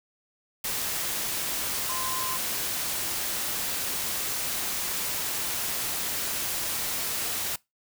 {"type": "tone in noise", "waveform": "sine", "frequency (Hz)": 1036, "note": "C6", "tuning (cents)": -17, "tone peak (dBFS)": -33, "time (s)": [1.89, 2.37], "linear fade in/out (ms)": 5, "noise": "white", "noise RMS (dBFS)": -30, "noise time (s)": [0.64, 7.56], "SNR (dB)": -6, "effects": ["noise-tail reverb RT60 0.2 s tail -23 dB re dry"]}